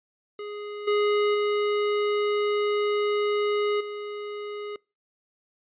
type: tone with level steps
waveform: square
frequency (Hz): 415.3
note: G#4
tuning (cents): 0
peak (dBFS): -34 / -21 / -23 / -33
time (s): 0.39-4.76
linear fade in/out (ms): 2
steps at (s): 0.87 / 1.34 / 3.8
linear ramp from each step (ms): 10
effects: noise-tail reverb RT60 0.3 s tail -26 dB re dry + resampled to 8000 Hz